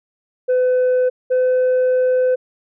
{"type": "tone pair in turn", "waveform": "sine", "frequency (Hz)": [505, 508.2], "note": ["B4", "B4"], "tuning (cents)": [39, 49], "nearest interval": "unison", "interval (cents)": 10, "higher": "second", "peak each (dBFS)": -10, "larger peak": "neither", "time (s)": [[0.48, 1.1], [1.3, 2.36]], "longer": "second", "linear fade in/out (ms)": 20, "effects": ["tanh soft clip ceiling -12 dBFS"]}